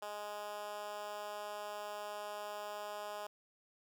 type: tone with high-pass filter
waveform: 10% pulse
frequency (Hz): 207.7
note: G#3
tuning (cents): 0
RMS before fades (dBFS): -44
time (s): 0.02-3.27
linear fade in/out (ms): 5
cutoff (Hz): 630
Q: 1.8
effects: none